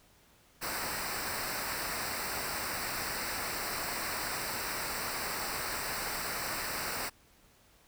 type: noise with comb filter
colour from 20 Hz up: pink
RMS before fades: -36 dBFS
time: 0.61-7.1 s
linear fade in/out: 20 ms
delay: 0.3 ms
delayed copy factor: -0.75
effects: pink hiss -63 dBFS RMS until 7.87 s